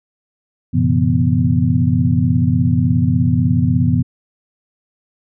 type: tone cluster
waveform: sine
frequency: 93.7 / 117.1 / 133.6 / 168.5 / 246.6 Hz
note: F#2 / A#2 / C3 / E3 / B3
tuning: +22 / +8 / +36 / +38 / -2 cents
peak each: -18 dBFS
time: 0.73-4.03 s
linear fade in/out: 20 ms
effects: none